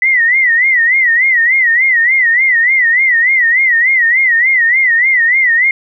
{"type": "tone with vibrato", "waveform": "sine", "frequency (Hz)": 1975.5, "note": "B6", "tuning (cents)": 0, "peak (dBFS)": -7, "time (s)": [0.02, 5.71], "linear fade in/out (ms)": 2, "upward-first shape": "sine", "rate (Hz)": 3.4, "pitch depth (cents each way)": 140, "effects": []}